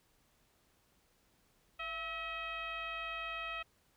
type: tone with frequency modulation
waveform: sine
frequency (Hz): 1923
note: B6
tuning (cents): -47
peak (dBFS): -38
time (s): 1.79-3.63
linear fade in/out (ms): 10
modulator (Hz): 625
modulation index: 1.8
effects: pink hiss -72 dBFS RMS until 3.96 s